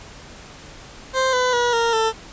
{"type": "tone with pitch steps", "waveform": "20% pulse", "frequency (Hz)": [523.3, 502.6, 482.6, 463.5, 445.2], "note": ["C5", "B4", "B4", "A#4", "A4"], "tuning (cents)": [0, 30, -40, -10, 20], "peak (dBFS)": -12, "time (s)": [1.13, 2.13], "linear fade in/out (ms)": 50, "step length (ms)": 200, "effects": ["pink hiss -41 dBFS RMS until 2.32 s", "resampled to 16000 Hz"]}